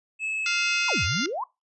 triangle tone with pitch glide, 2598 to 2552 Hz, E7 to D#7, -26 to +43 cents, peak -25 dBFS, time 0.19-1.07 s, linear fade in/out 50 ms, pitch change -31 cents, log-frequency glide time 0.32-0.89 s
harmonic tone, 698.5 Hz, F5, in tune, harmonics 2 / 3 / 4 / 5 / 6 / 7 / 8 / 9, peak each -30 / -32 / -33 / -34 / -35 / -35 / -36 / -37 dBFS, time 0.46-1.26 s, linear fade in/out 2 ms
sine exponential two-way sweep, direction down then up, 1108.7 to 77.2 to 1108.7 Hz, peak -27 dBFS, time 0.88-1.44 s, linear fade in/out 5 ms, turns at 1.04 s
effects noise-tail reverb RT60 0.2 s tail -19 dB re dry + resampled to 24000 Hz

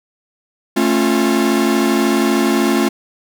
45% pulse chord, A augmented, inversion none, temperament equal with one note detuned, 220 / 272.7 / 349.2 Hz, A3 / C#4 / E#4, 0 / -28 / 0 cents, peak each -17 dBFS, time 0.76-2.89 s, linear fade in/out 10 ms, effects none

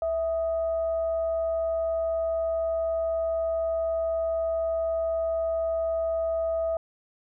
sine tone with frequency modulation, 656 Hz, E5, 9 cents flat, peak -24 dBFS, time 0.02-6.77 s, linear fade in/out 2 ms, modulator 589 Hz, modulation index 0.22, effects none

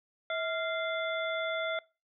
harmonic tone with a mistuned harmonic, 694 Hz, F5, 11 cents flat, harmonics 1 / 2 / 3 / 5, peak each -33 / -36 / -38 / -40 dBFS, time 0.3-1.79 s, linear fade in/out 2 ms, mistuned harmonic 1, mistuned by -120 cents, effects noise-tail reverb RT60 0.3 s tail -23 dB re dry

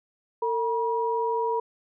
sine tone pair together, 453.1 / 960.1 Hz, A#4 / B5, -49 / -49 cents, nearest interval octave + minor second, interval 1300 cents, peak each -26 dBFS, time 0.42-1.6 s, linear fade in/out 5 ms, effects none

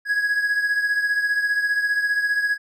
triangle beating tone pair, 1662 / 1677 Hz, G#6 / G#6, +1 / +16 cents, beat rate 15 Hz, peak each -18 / -25 dBFS, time 0.05-2.58 s, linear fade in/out 50 ms, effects none

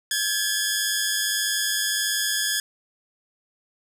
10% pulse tone pair together, 1609 / 1710.6 Hz, G6 / A6, +45 / -49 cents, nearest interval minor second, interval 106 cents, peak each -18 / -15 dBFS, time 0.11-2.6 s, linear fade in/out 2 ms, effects none

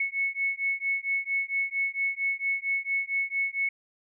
sine beating tone pair, 2201 / 2205.4 Hz, C#7 / C#7, -13 / -9 cents, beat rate 4.4 Hz, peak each -29 dBFS, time 0-3.69 s, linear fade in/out 5 ms, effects none

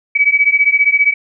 sine beating tone pair, 2273 / 2288 Hz, C#7 / D7, +43 / -46 cents, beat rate 15 Hz, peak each -12 dBFS, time 0.15-1.14 s, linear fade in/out 10 ms, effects none

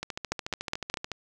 two click trains, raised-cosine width 0.2 ms, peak -11 / -16 dBFS, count 4 / 16, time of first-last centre 0.32-0.941 / 0.03-1.117 s, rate 4.83 / 13.8 Hz, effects none

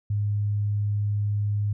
sine tone, 103.3 Hz, G#2, 9 cents flat, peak -22 dBFS, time 0.1-1.73 s, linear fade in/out 5 ms, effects none

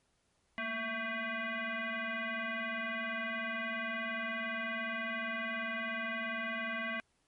sine tone with frequency modulation, 214.9 Hz, A3, 41 cents flat, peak -34 dBFS, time 0.58-7 s, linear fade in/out 0 ms, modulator 447 Hz, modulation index 5.2, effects pink hiss -75 dBFS RMS until 7.27 s + MP3 48 kbps

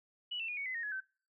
sine tone with pitch steps, 2942 / 2682 / 2446 / 2230 / 2033 / 1853.3 / 1689.7 / 1540.6 Hz, F#7 / E7 / D#7 / C#7 / B6 / A#6 / G#6 / G6, -11 / +29 / -30 / +10 / +50 / -11 / +29 / -30 cents, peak -36 dBFS, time 0.31-1.006 s, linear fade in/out 10 ms, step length 87 ms, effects noise-tail reverb RT60 0.4 s tail -23 dB re dry

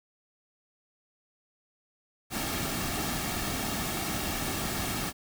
pink noise with comb filter, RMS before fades -32 dBFS, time 2.3-5.13 s, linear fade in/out 50 ms, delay 2 ms, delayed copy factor -0.5, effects none

